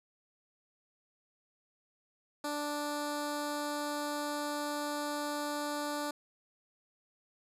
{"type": "tone with notch filter", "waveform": "10% pulse", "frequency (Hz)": 293.7, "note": "D4", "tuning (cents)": 0, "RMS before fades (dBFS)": -36, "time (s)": [2.44, 6.11], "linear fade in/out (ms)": 5, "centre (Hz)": 2000, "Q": 1.8, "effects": ["resampled to 32000 Hz"]}